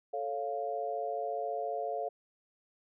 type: chord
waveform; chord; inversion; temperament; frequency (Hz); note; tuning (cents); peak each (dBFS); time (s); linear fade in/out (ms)
sine; A augmented; none; equal; 440 / 554.4 / 698.5; A4 / C#5 / E#5; 0 / 0 / 0; -38 / -38 / -35; 0.13-2.09; 10
effects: none